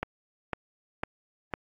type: click train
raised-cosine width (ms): 0.5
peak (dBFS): -14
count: 4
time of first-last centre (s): 0.03-1.538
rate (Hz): 1.99
effects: AAC 48 kbps